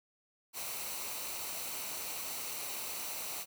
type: noise with comb filter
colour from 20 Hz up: white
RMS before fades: -40 dBFS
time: 0.53-3.46 s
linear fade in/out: 50 ms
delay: 0.59 ms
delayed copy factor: -0.5
effects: none